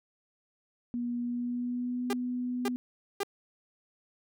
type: tone with pitch glide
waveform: sine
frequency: 240.8 to 247.9 Hz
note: B3 to B3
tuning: -44 to +7 cents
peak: -30 dBFS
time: 0.94-2.76 s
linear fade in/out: 0 ms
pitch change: +51 cents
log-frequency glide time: 1.2-2.04 s
type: tone bursts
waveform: sawtooth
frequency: 401 Hz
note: G4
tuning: 39 cents sharp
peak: -25 dBFS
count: 3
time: 2.1-3.233 s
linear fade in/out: 2 ms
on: 31 ms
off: 520 ms
effects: none